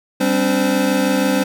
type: tone cluster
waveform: square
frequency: 196.2 / 261.7 / 288.1 / 516 Hz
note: G3 / C4 / D4 / C5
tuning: +2 / 0 / -33 / -24 cents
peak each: -21 dBFS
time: 0.2-1.44 s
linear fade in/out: 10 ms
effects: none